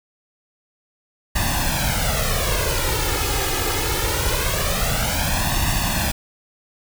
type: noise with flanger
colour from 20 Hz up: pink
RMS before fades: -21 dBFS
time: 1.35-6.12 s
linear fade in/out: 10 ms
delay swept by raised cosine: 1.1 to 2.4 ms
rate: 0.23 Hz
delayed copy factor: +0.8
effects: none